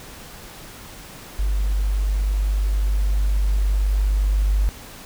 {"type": "tone with level ramp", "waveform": "sine", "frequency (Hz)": 49.73, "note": "G1", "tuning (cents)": 26, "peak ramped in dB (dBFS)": [-18, -15], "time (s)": [1.39, 4.69], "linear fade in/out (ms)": 0, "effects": ["pink hiss -40 dBFS RMS until 5.05 s"]}